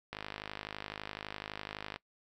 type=click train; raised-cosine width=0.3 ms; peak=-23 dBFS; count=96; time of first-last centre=0.13-1.96 s; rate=51.9 Hz; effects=noise-tail reverb RT60 0.1 s tail -21 dB re dry